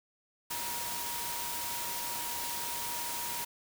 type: tone in noise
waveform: sine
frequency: 950 Hz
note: A#5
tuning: 33 cents sharp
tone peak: -41 dBFS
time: 0.5-3.45 s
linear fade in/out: 10 ms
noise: white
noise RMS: -37 dBFS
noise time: 0.5-3.45 s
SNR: -7 dB
effects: none